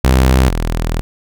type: tone pair in turn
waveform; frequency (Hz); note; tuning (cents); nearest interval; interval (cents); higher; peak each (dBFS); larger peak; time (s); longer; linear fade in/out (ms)
sawtooth; 64.6 / 40.7; C2 / E1; -21 / -21; minor sixth; 800; first; -4 / -11; first; 0.04-0.49 / 0.49-1.01; second; 0
effects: none